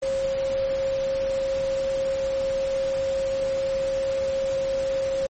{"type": "tone in noise", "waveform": "sine", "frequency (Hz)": 539, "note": "C#5", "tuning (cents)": -49, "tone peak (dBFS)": -22, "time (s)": [0.02, 5.27], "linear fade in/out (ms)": 10, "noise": "pink", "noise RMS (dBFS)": -38, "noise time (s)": [0.02, 5.27], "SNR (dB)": 13, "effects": ["MP3 32 kbps"]}